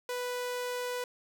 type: tone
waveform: sawtooth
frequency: 493.9 Hz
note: B4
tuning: in tune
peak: -29 dBFS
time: 0.09-1.04 s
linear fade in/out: 2 ms
effects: none